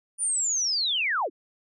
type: linear sweep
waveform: sine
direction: down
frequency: 9540 to 247.1 Hz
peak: -23 dBFS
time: 0.18-1.3 s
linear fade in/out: 50 ms
effects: none

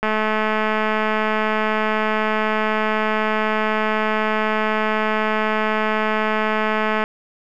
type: click train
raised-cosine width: 0.5 ms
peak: -6 dBFS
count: 1515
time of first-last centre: 0.03-7.039 s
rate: 216 Hz
effects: none

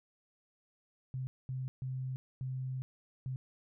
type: tone bursts at uneven times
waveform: sine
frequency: 130 Hz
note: C3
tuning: 11 cents flat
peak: -35 dBFS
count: 5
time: 1.14-1.27 / 1.49-1.68 / 1.82-2.16 / 2.41-2.82 / 3.26-3.36 s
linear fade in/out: 0 ms
effects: none

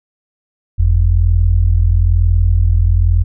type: tone pair together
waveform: sine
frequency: 46.25 / 87.31 Hz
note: F#1 / F2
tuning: 0 / 0 cents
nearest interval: major seventh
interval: 1100 cents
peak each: -11 dBFS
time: 0.78-3.24 s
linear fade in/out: 20 ms
effects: none

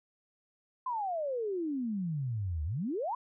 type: exponential two-way sweep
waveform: sine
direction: down then up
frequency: 1044 to 72.8 to 1044 Hz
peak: -31 dBFS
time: 0.86-3.15 s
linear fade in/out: 5 ms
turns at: 2.64 s
effects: none

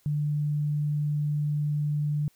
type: tone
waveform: sine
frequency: 148.2 Hz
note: D3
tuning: 16 cents sharp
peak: -24 dBFS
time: 0.06-2.28 s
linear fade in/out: 0 ms
effects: white hiss -65 dBFS RMS until 2.35 s

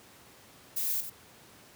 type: noise with echo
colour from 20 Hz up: violet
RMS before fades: -31 dBFS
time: 0.76-1.01 s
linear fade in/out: 10 ms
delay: 91 ms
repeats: 1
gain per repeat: -9 dB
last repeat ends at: 1.101 s
effects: pink hiss -55 dBFS RMS until 1.75 s + high-pass 100 Hz 12 dB/octave

